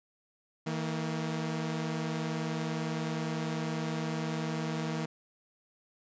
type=tone pair together; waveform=sawtooth; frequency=159.9 / 230 Hz; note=D#3 / A#3; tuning=+48 / -23 cents; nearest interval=tritone; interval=629 cents; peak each=-29 / -33 dBFS; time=0.66-5.06 s; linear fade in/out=10 ms; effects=resampled to 16000 Hz